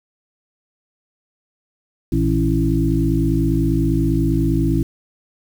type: harmonic tone with a mistuned harmonic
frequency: 55 Hz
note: A1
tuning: in tune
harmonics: 1 / 2 / 3 / 5 / 6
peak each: -21 / -21 / -21 / -21 / -21 dBFS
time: 2.12-4.83 s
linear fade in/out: 5 ms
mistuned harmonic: 2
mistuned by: +76 cents
effects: 7-bit